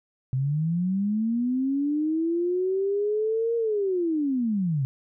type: linear two-way sweep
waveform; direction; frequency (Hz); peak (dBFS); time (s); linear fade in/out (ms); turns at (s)
sine; up then down; 126.8 to 468 to 126.8; -22; 0.33-4.85; 0; 3.56
effects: none